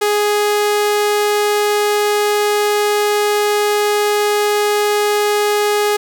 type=tone; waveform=sawtooth; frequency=415.6 Hz; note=G#4; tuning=1 cent sharp; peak=-9 dBFS; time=0.01-5.97 s; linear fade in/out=10 ms; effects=none